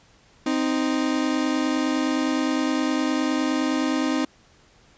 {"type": "tone pair together", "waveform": "40% pulse", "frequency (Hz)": [260.9, 310.6], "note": ["C4", "D#4"], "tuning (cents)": [-5, -3], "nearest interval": "minor third", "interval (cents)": 302, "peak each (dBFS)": -23, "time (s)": [0.46, 4.25], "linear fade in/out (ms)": 5, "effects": ["pink hiss -56 dBFS RMS until 4.97 s", "resampled to 16000 Hz"]}